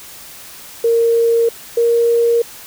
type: tone pair in turn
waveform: sine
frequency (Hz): 462.9 / 468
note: A#4 / A#4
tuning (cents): -12 / +7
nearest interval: unison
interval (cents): 19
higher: second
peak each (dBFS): -10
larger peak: neither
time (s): 0.84-1.49 / 1.77-2.42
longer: neither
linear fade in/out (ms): 5
effects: white hiss -36 dBFS RMS until 2.66 s